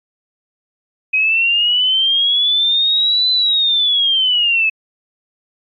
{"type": "linear two-way sweep", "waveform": "sine", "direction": "up then down", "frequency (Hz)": [2518, 4034, 2575], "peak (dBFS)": -11, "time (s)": [1.13, 4.7], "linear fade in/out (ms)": 10, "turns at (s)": 3.31, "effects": ["MP3 64 kbps"]}